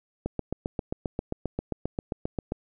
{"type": "click train", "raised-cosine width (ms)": 2, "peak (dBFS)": -15, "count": 18, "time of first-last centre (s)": [0.26, 2.521], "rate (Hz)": 7.52, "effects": []}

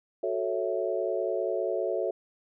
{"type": "chord", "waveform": "sine", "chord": "F# minor seventh", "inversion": "none", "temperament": "equal", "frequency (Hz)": [370, 440, 554.4, 659.3], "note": ["F#4", "A4", "C#5", "E5"], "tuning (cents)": [0, 0, 0, 0], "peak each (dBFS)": -32, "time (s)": [0.23, 2.11], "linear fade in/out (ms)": 5, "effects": []}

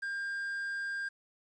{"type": "tone with quantisation", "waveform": "triangle", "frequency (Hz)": 1600, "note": "G6", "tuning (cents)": 35, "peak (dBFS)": -32, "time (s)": [0.02, 1.09], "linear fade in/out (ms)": 10, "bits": 10, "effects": ["resampled to 22050 Hz"]}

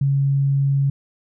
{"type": "tone", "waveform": "sine", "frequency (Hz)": 138.59, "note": "C#3", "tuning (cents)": 0, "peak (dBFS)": -15, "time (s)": [0.01, 0.9], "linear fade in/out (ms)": 5, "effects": []}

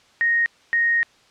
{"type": "tone pair in turn", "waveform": "sine", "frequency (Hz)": [1864.7, 1864.7], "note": ["A#6", "A#6"], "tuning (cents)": [0, 0], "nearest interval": "unison", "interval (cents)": 0, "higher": "neither", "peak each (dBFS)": -16, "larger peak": "neither", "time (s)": [[0.21, 0.46], [0.73, 1.03]], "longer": "second", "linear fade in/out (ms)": 0, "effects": ["white hiss -55 dBFS RMS until 1.3 s", "low-pass 5000 Hz 12 dB/octave"]}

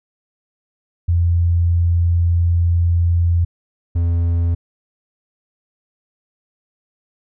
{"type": "tone pair in turn", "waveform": ["sine", "triangle"], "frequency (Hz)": [85.7, 85.11], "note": ["F2", "F2"], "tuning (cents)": [-32, -44], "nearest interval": "unison", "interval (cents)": 12, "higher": "first", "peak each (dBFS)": -12, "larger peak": "neither", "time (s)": [[1.08, 3.45], [3.95, 4.55]], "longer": "first", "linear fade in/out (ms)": 10, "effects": []}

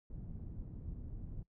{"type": "low-pass noise", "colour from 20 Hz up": "pink", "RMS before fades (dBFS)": -45, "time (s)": [0.1, 1.43], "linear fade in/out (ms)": 5, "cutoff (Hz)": 170, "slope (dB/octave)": 12, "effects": ["noise-tail reverb RT60 0.1 s tail -23 dB re dry"]}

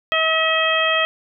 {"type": "harmonic tone", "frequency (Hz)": 641, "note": "E5", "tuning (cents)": -49, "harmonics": [1, 2, 3, 4, 5], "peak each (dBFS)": [-22, -22, -22, -22, -22], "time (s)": [0.12, 1.05], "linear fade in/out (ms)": 0, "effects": []}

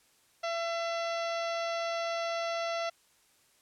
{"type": "harmonic tone with a mistuned harmonic", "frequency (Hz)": 673, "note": "E5", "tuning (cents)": 36, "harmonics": [1, 2, 3, 4, 5, 6, 7, 8, 9], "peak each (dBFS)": [-32, -38, -42, -44, -46, -48, -49, -50, -51], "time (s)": [0.43, 2.9], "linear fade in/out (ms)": 10, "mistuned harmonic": 7, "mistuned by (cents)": -69, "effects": ["white hiss -66 dBFS RMS until 3.61 s", "low-pass 11000 Hz 12 dB/octave"]}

